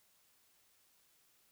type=silence; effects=white hiss -71 dBFS RMS until 1.51 s